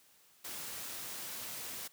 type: noise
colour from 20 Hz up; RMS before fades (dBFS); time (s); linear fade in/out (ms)
white; -43; 0.44-1.88; 10
effects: white hiss -65 dBFS RMS until 1.92 s + high-pass 80 Hz 12 dB/octave